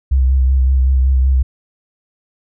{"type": "tone with vibrato", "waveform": "sine", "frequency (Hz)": 65.4, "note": "C2", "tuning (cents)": 0, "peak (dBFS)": -9, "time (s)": [0.11, 1.43], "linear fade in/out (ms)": 10, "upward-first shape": "sine", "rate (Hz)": 5.3, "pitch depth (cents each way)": 37, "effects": []}